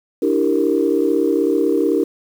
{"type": "chord", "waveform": "sine", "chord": "E half-diminished seventh", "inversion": "third", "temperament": "equal with one note detuned", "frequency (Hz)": [293.7, 329.6, 392, 463.2], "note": ["D4", "E4", "G4", "Bb4"], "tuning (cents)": [0, 0, 0, -11], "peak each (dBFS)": -19, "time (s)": [0.22, 2.04], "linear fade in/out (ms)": 5, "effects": ["tanh soft clip ceiling -4 dBFS", "7-bit"]}